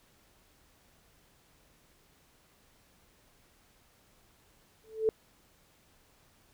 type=tone with exponential growth; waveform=sine; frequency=440 Hz; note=A4; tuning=in tune; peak=-20 dBFS; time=4.84-5.09 s; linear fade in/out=0 ms; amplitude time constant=53 ms; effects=pink hiss -65 dBFS RMS until 6.53 s